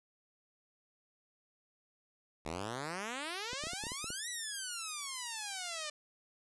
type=exponential two-way sweep; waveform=5% pulse; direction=up then down; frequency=73.42 to 1978 to 592 Hz; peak=-27 dBFS; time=2.45-5.9 s; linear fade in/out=5 ms; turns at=4.29 s
type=clicks; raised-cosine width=2 ms; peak=-32 dBFS; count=9; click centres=3.532 / 3.638 / 3.67 / 3.734 / 3.838 / 3.868 / 3.919 / 4.043 / 4.104 s
effects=resampled to 24000 Hz